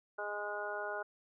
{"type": "harmonic tone", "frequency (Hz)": 206.8, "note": "G#3", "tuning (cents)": -7, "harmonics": [2, 3, 4, 5, 6, 7], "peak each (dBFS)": [-44, -42, -44, -48, -49, -41], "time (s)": [0.18, 1.03], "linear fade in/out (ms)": 10, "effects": []}